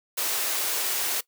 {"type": "high-pass noise", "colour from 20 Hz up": "white", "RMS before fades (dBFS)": -27, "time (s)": [0.17, 1.21], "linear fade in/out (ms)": 10, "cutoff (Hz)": 320, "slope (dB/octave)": 24, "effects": ["noise-tail reverb RT60 0.1 s tail -20 dB re dry"]}